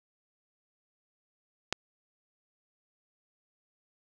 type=click; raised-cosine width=0.2 ms; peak=-10 dBFS; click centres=1.726 s; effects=none